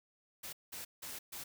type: noise bursts at uneven times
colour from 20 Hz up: white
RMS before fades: -45 dBFS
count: 4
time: 0.43-0.53 / 0.72-0.85 / 1.02-1.19 / 1.32-1.44 s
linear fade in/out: 10 ms
effects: none